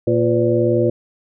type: harmonic tone with a mistuned harmonic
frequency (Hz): 116.54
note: A#2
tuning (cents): 0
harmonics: 1 / 2 / 3 / 4 / 5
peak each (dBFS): -20 / -23 / -17 / -19 / -22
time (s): 0.07-0.9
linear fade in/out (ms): 5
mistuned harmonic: 4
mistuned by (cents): +130
effects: none